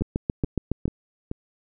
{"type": "two click trains", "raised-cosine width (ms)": 3, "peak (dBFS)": [-10, -16], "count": [7, 4], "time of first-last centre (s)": [[0.02, 0.856], [0.01, 1.314]], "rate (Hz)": [7.18, 2.3], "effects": []}